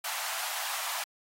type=high-pass noise; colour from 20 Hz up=pink; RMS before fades=-35 dBFS; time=0.04-1.04 s; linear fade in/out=5 ms; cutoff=690 Hz; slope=48 dB/octave; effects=AAC 48 kbps